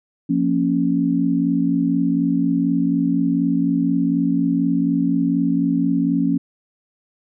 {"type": "chord", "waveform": "sine", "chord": "Bb minor", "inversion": "second", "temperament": "equal", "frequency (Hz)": [174.61, 233.1, 277.2], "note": ["F3", "Bb3", "Db4"], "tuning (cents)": [0, 0, 0], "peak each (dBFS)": [-21, -22, -18], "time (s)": [0.29, 6.38], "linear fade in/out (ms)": 10, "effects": []}